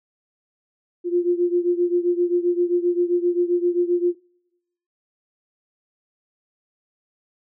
sine beating tone pair, 349.2 / 356.8 Hz, F4 / F4, 0 / +37 cents, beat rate 7.6 Hz, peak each -19 / -22 dBFS, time 1.04-4.15 s, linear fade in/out 50 ms, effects noise-tail reverb RT60 0.9 s tail -25 dB re dry

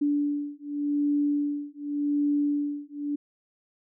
sine beating tone pair, 289.9 / 290.77 Hz, D4 / D4, -22 / -17 cents, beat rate 0.87 Hz, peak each -27 dBFS, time 0.01-3.16 s, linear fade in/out 10 ms, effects none

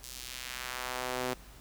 sawtooth tone with high-pass filter sweep, 126.5 Hz, B2, 42 cents sharp, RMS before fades -38 dBFS, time 0.03-1.34 s, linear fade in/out 10 ms, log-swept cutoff 5700 to 330 Hz, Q 0.87, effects added 50 Hz sine -53 dBFS peak until 1.6 s + pink hiss -55 dBFS RMS until 1.6 s

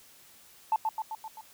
sine tone with echo, 880 Hz, A5, in tune, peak -21 dBFS, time 0.72-0.76 s, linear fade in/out 2 ms, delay 130 ms, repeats 5, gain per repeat -4 dB, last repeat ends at 1.41 s, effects tanh soft clip ceiling -17 dBFS + white hiss -56 dBFS RMS until 1.53 s

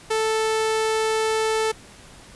sawtooth tone, 440 Hz, A4, in tune, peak -16 dBFS, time 0.1-1.72 s, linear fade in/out 10 ms, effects pink hiss -46 dBFS RMS until 2.35 s + resampled to 24000 Hz

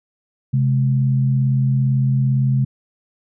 sine tone pair together, 132.93 / 210.7 Hz, C3 / G#3, +28 / +25 cents, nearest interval minor sixth, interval 797 cents, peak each -14 / -24 dBFS, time 0.53-2.65 s, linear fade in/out 10 ms, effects none

